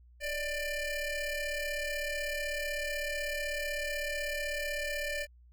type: ring-modulated tone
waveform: 25% pulse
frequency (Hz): 599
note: D5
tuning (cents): +34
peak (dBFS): -26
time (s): 0.2-5.27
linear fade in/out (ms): 50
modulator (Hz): 1180
effects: added 60 Hz sine -55 dBFS peak until 5.52 s